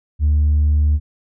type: tone with tanh clipping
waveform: triangle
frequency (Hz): 75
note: D2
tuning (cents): +37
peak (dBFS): -12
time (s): 0.19-1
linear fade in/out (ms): 50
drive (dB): 6
effects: none